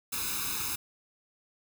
white noise with comb filter, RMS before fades -33 dBFS, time 0.12-0.76 s, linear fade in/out 10 ms, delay 0.78 ms, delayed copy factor +0.95, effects none

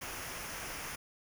pink noise with comb filter, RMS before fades -42 dBFS, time 0.01-0.96 s, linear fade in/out 10 ms, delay 0.25 ms, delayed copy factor -0.55, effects none

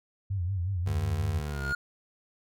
sine tone with vibrato, 92.4 Hz, F#2, 2 cents flat, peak -27 dBFS, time 0.3-1.4 s, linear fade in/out 10 ms, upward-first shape sine, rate 5.5 Hz, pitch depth 130 cents each way
25% pulse tone with pitch glide, 74.2 to 68.44 Hz, D2 to C#2, +18 to -22 cents, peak -28 dBFS, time 0.86-1.73 s, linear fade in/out 10 ms, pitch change -140 cents, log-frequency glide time 1.5-1.61 s
triangle tone with exponential growth, 1427 Hz, F6, 37 cents sharp, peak -23 dBFS, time 1.37-1.75 s, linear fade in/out 5 ms, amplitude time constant 81 ms
effects none

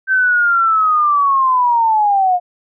sine linear sweep, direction down, 1555 to 704 Hz, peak -10 dBFS, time 0.07-2.4 s, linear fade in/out 50 ms, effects none

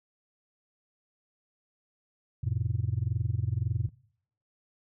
sine chord, F major, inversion none, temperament just, 87.31 / 109.13 / 130.96 Hz, F2 / A2 / C3, 0 / -14 / +2 cents, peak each -31 / -28 / -31 dBFS, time 2.43-3.89 s, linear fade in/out 10 ms, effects noise-tail reverb RT60 0.7 s tail -24 dB re dry + tanh soft clip ceiling -20 dBFS

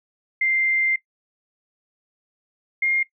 sine tone pair in turn, 2093 / 2125 Hz, C7 / C7, 0 / +26 cents, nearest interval unison, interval 26 cents, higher second, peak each -18 dBFS, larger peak neither, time 0.41-0.96 / 2.82-3.03 s, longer first, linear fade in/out 5 ms, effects noise-tail reverb RT60 0.1 s tail -17 dB re dry

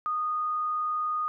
sine tone, 1234 Hz, D#6, 15 cents flat, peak -26 dBFS, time 0.06-1.28 s, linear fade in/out 0 ms, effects none

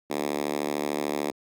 5% pulse tone with high-pass filter, 73.42 Hz, D2, in tune, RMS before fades -29 dBFS, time 0.1-1.31 s, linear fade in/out 5 ms, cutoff 290 Hz, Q 1.7, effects Opus 48 kbps

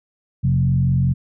sine tone with frequency modulation, 130.81 Hz, C3, in tune, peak -14 dBFS, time 0.43-1.14 s, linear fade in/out 20 ms, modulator 45.3 Hz, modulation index 0.91, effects none

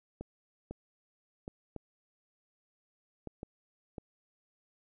clicks, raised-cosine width 2 ms, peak -27 dBFS, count 7, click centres 0.21 / 0.71 / 1.479 / 1.763 / 3.273 / 3.431 / 3.982 s, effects none

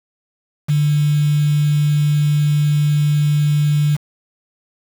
sine tone with quantisation, 148 Hz, D3, 14 cents sharp, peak -12 dBFS, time 0.68-3.97 s, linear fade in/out 20 ms, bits 5, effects none

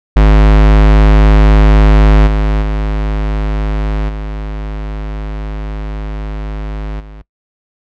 square tone with level steps, 51.91 Hz, G#1, in tune, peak -4 / -10 / -13 / -19 / -30 dBFS, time 0.16-7.22 s, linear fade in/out 5 ms, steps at 2.26 / 2.61 / 4.08 / 6.99 s, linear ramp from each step 20 ms, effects noise-tail reverb RT60 0.1 s tail -21 dB re dry + low-pass 3000 Hz 12 dB/octave

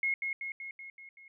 sine tone with echo, 2162 Hz, C#7, 44 cents flat, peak -27 dBFS, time 0.03-0.14 s, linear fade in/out 2 ms, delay 190 ms, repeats 6, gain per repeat -4 dB, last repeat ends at 1.28 s, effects none

